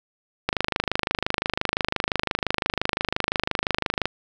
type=click train; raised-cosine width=0.3 ms; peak=-5 dBFS; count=93; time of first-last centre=0.49-4.056 s; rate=25.8 Hz; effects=none